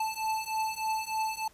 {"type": "beating tone pair", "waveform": "square", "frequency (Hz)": [875, 878.3], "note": ["A5", "A5"], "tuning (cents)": [-10, -3], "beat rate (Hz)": 3.3, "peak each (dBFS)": [-34, -33], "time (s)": [0, 1.48], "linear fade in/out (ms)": 5, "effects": ["pink hiss -60 dBFS RMS until 1.53 s", "resampled to 32000 Hz"]}